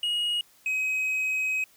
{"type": "tone pair in turn", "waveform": "triangle", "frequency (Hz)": [2885, 2534], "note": ["F#7", "D#7"], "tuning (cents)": [-44, 31], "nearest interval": "major second", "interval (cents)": 225, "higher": "first", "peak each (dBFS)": -23, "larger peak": "neither", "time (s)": [[0.03, 0.41], [0.66, 1.64]], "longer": "second", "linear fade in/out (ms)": 2, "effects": ["white hiss -59 dBFS RMS until 1.76 s"]}